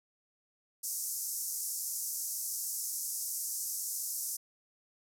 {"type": "band-pass noise", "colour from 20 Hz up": "white", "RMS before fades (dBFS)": -37, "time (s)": [0.83, 4.37], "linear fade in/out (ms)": 10, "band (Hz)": [5400, 14000], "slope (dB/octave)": 48, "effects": []}